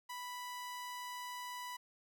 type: tone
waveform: sawtooth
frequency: 987.8 Hz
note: B5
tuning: in tune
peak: -39 dBFS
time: 0.09-1.77 s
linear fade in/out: 10 ms
effects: none